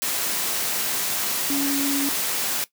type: tone in noise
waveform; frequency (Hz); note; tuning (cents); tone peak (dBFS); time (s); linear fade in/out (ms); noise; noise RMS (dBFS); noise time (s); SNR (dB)
sine; 280; C#4; +18; -22; 1.5-2.09; 0; white; -25; 0.02-2.64; 0
effects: noise-tail reverb RT60 0.1 s tail -17 dB re dry + high-pass 150 Hz 12 dB/octave